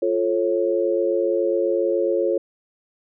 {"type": "chord", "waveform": "sine", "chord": "F augmented", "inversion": "none", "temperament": "just", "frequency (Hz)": [349.2, 436.5, 545.7], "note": ["F4", "A4", "C#5"], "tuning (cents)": [0, -14, -27], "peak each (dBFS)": [-22, -23, -22], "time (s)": [0.02, 2.38], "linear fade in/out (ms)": 5, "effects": []}